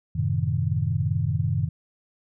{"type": "chord", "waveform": "sine", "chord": "F# diminished seventh", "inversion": "none", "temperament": "equal", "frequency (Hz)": [92.5, 110, 130.81, 155.56], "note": ["F#2", "A2", "C3", "Eb3"], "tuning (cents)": [0, 0, 0, 0], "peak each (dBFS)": -27, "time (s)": [0.15, 1.69], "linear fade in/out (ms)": 10, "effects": []}